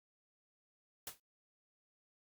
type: noise with exponential decay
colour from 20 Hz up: white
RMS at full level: -40 dBFS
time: 1.07-1.2 s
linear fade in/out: 2 ms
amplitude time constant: 27 ms
effects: Opus 48 kbps